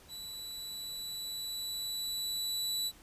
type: tone with level ramp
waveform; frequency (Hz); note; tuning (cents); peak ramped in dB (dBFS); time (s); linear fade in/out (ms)
sawtooth; 3951; B7; 0; -39 to -28; 0.08-2.92; 50
effects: pink hiss -58 dBFS RMS until 3.02 s + resampled to 32000 Hz